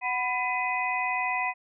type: tone cluster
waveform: sine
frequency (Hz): 741 / 996 / 2013 / 2500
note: F#5 / B5 / B6 / D#7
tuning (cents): +2 / +14 / +33 / +8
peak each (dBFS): -31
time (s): 0.01-1.54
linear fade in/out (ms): 50
effects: none